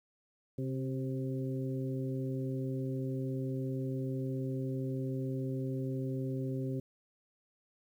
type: harmonic tone with a mistuned harmonic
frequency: 132.3 Hz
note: C3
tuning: 20 cents sharp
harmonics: 1 / 2 / 3 / 4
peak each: -35 / -38 / -41 / -46 dBFS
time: 0.58-6.8 s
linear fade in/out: 5 ms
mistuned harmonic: 3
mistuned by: -25 cents
effects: 11-bit